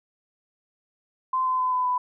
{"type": "tone with pitch steps", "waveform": "sine", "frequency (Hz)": [1034, 1024.5, 1015.1, 1005.7, 996.5], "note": ["C6", "C6", "B5", "B5", "B5"], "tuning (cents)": [-21, -37, 47, 31, 15], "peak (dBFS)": -21, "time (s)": [1.33, 1.98], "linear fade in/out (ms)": 5, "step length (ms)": 130, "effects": []}